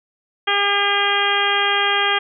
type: harmonic tone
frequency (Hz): 403.6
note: G#4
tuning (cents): -49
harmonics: 1 / 2 / 3 / 4 / 5 / 6 / 7 / 8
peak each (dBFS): -26 / -23 / -23 / -22 / -24 / -26 / -27 / -22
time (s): 0.47-2.19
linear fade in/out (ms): 10
effects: none